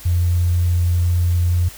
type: tone with tanh clipping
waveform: triangle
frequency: 87.31 Hz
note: F2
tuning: in tune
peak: -13 dBFS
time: 0.05-1.69 s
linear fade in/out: 10 ms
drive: 2 dB
effects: added 50 Hz sine -44 dBFS peak until 1.77 s + white hiss -39 dBFS RMS until 1.77 s